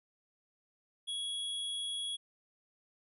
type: tone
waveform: square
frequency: 3337 Hz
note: G#7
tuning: 8 cents sharp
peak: -36 dBFS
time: 1.07-2.17 s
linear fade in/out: 20 ms
effects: resampled to 32000 Hz